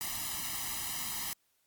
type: noise with comb filter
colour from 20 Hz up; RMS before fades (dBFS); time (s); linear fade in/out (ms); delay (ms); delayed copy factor
white; -37; 0.01-1.33; 0; 1; +1
effects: white hiss -74 dBFS RMS until 1.66 s + Opus 48 kbps